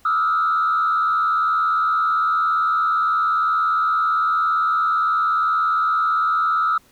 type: tone with frequency modulation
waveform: sine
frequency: 1301 Hz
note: E6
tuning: 23 cents flat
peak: -15 dBFS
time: 0.05-6.78 s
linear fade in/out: 5 ms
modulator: 80.5 Hz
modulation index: 0.95
effects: tanh soft clip ceiling -12 dBFS + pink hiss -55 dBFS RMS until 6.91 s